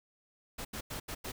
pink noise bursts at uneven times, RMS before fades -40 dBFS, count 5, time 0.58-0.65 / 0.73-0.81 / 0.9-1 / 1.08-1.15 / 1.24-1.32 s, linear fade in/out 10 ms, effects none

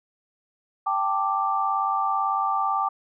sine chord, G suspended second, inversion none, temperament just, 784 / 882 / 1176 Hz, G5 / A5 / D6, 0 / +4 / +2 cents, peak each -26 / -28 / -24 dBFS, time 0.86-2.89 s, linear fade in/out 10 ms, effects none

